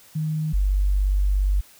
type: tone pair in turn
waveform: sine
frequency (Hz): 155.56 / 48.6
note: D#3 / G1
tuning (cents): 0 / -14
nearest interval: octave + minor sixth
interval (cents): 2014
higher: first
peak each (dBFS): -22 / -17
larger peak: second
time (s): 0.15-0.53 / 0.53-1.61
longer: second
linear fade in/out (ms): 10
effects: white hiss -51 dBFS RMS until 1.79 s